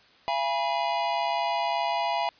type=tone cluster; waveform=square; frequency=681 / 824 / 969 Hz; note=F5 / G#5 / B5; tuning=-44 / -14 / -33 cents; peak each=-30 dBFS; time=0.28-2.29 s; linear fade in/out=0 ms; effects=white hiss -57 dBFS RMS until 2.39 s + resampled to 11025 Hz